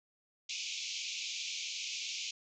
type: band-pass noise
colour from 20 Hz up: pink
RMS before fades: -40 dBFS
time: 0.49-2.31 s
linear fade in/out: 5 ms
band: 2300 to 7000 Hz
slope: 96 dB/octave
effects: none